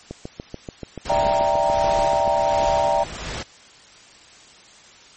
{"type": "click train", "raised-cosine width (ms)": 2, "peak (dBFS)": -17, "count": 16, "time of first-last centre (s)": [0.11, 2.278], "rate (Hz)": 6.92}
{"type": "noise with tremolo", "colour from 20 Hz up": "pink", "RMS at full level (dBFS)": -29, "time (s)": [1.05, 3.43], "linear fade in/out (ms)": 5, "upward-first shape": "sine", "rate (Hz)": 1.4, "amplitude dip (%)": 50}
{"type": "chord", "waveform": "sine", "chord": "E half-diminished seventh", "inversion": "third", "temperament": "equal", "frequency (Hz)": [587.3, 659.3, 784, 932.3], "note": ["D5", "E5", "G5", "Bb5"], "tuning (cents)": [0, 0, 0, 0], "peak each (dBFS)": -22, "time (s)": [1.09, 3.04], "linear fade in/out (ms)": 10}
{"effects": ["white hiss -47 dBFS RMS until 5.16 s", "MP3 32 kbps"]}